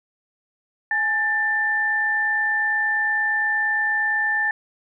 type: tone pair together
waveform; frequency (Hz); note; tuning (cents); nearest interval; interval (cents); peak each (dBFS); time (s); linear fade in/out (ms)
sine; 838 / 1775.7; G#5 / A6; +15 / +15; octave + minor second; 1300; -28 / -19; 0.91-4.51; 2
effects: none